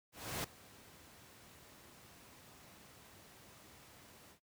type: noise with ADSR envelope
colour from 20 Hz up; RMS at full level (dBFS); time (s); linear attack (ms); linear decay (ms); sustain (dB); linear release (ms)
pink; -38; 0.12-4.4; 320; 5; -21; 100
effects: noise-tail reverb RT60 0.1 s tail -18 dB re dry + high-pass 80 Hz 12 dB/octave